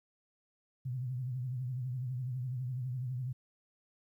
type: tone with vibrato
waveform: sine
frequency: 126.6 Hz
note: B2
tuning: 43 cents sharp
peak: -34 dBFS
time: 0.85-3.33 s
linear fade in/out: 10 ms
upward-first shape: triangle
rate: 12 Hz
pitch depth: 110 cents each way
effects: 12-bit